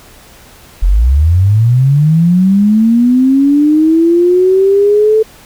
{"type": "linear sweep", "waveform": "sine", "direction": "up", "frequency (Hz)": [40, 441.3], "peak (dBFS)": -5, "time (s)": [0.82, 5.23], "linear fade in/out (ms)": 10, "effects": ["pink hiss -39 dBFS RMS until 5.45 s"]}